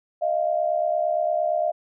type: tone pair together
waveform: sine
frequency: 621.3 / 690 Hz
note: D#5 / F5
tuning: -3 / -21 cents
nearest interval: major second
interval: 182 cents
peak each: -23 dBFS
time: 0.21-1.72 s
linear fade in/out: 20 ms
effects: none